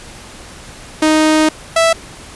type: tone pair in turn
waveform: sawtooth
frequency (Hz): 311.1 / 659.2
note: D#4 / E5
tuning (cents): 0 / 0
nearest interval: octave + minor second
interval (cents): 1300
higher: second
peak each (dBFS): -5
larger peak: neither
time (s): 1.02-1.49 / 1.76-1.93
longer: first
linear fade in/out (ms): 5
effects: pink hiss -35 dBFS RMS until 2.35 s + resampled to 24000 Hz